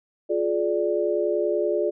sine chord, D diminished, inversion first, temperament just, 352.4 / 422.9 / 587.3 Hz, F4 / Ab4 / D5, +16 / +31 / 0 cents, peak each -25 dBFS, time 0.29-1.91 s, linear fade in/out 20 ms, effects none

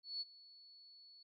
sine tone with ADSR envelope, 4417 Hz, C#8, 7 cents flat, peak -38 dBFS, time 0.03-1.23 s, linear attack 180 ms, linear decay 28 ms, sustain -20 dB, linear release 6 ms, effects none

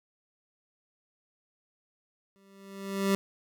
25% pulse tone with exponential growth, 196 Hz, G3, in tune, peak -18 dBFS, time 2.36-3.15 s, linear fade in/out 0 ms, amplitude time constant 170 ms, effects none

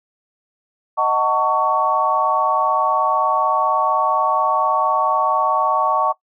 sine chord, D# half-diminished seventh, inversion none, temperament just, 622.3 / 746.7 / 896 / 1120.1 Hz, D#5 / F#5 / A5 / C#6, 0 / +16 / +31 / +18 cents, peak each -23 / -22 / -20 / -17 dBFS, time 0.97-6.13 s, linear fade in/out 20 ms, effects noise-tail reverb RT60 0.1 s tail -18 dB re dry

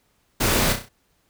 pink noise with echo, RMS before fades -21 dBFS, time 0.4-0.73 s, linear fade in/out 10 ms, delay 32 ms, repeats 5, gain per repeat -6 dB, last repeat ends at 0.89 s, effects pink hiss -66 dBFS RMS until 1.29 s

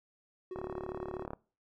triangle tone with tremolo, 370 Hz, F#4, in tune, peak -34 dBFS, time 0.51-1.26 s, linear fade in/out 2 ms, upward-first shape triangle, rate 16 Hz, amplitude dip 80%
click train, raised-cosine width 1 ms, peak -25 dBFS, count 29, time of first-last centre 0.56-1.333 s, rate 36.2 Hz
effects noise-tail reverb RT60 0.4 s tail -23 dB re dry

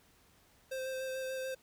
square tone with vibrato, 523.3 Hz, C5, in tune, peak -37 dBFS, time 0.71-1.55 s, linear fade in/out 10 ms, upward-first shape square, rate 6.8 Hz, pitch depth 11 cents each way, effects pink hiss -66 dBFS RMS until 1.62 s

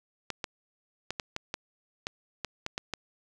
clicks, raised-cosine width 0.2 ms, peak -15 dBFS, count 11, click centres 0.303 / 0.442 / 1.106 / 1.198 / 1.364 / 1.541 / 2.069 / 2.447 / 2.664 / 2.779 / 2.937 s, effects none

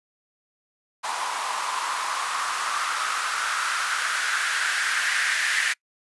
blue noise with band-pass filter sweep, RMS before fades -26 dBFS, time 1.03-5.74 s, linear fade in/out 20 ms, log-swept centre 940 to 1800 Hz, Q 4.4, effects noise-tail reverb RT60 0.1 s tail -26 dB re dry + resampled to 24000 Hz

